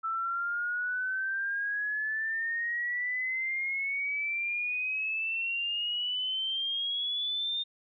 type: exponential sweep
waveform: sine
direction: up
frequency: 1318.5 to 3649 Hz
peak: -29 dBFS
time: 0.03-7.64 s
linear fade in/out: 20 ms
effects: none